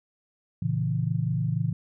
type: chord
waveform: sine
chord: A# diminished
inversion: none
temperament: equal with one note detuned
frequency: 114.34 / 138.59 / 164.81 Hz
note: A#2 / C#3 / E3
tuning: -33 / 0 / 0 cents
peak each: -28 dBFS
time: 0.62-1.73 s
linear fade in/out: 5 ms
effects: none